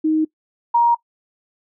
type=tone pair in turn; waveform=sine; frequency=313 / 942.8 Hz; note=D#4 / A#5; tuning=+10 / +19 cents; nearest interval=octave + perfect fifth; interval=1909 cents; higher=second; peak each=-14 / -11 dBFS; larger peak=second; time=0.04-0.25 / 0.74-0.95 s; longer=neither; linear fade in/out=10 ms; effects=noise-tail reverb RT60 0.1 s tail -21 dB re dry